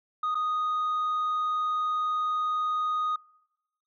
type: tone with dropouts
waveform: sine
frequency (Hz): 1242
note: D#6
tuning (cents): -3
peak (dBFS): -23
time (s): 0.23-3.16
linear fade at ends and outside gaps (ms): 5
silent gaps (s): 0.346-0.352
effects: noise-tail reverb RT60 0.9 s tail -25 dB re dry + tanh soft clip ceiling -24 dBFS